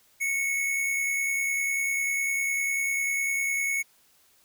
square tone pair together, 2199 / 2269 Hz, C#7 / C#7, -14 / +40 cents, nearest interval minor second, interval 54 cents, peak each -26 / -37 dBFS, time 0.2-3.83 s, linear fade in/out 20 ms, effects white hiss -62 dBFS RMS until 4.44 s

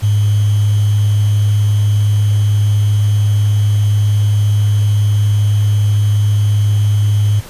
sine tone with sample-and-hold, 103.83 Hz, G#2, in tune, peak -9 dBFS, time 0.02-7.41 s, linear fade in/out 20 ms, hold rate 3150 Hz, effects pink hiss -35 dBFS RMS until 7.49 s + resampled to 32000 Hz

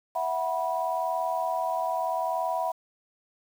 sine chord, E suspended second, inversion none, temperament equal with one note detuned, 659.3 / 740 / 977.5 Hz, E5 / F#5 / B5, 0 / 0 / -18 cents, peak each -30 dBFS, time 0.15-2.72 s, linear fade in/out 10 ms, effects 8-bit

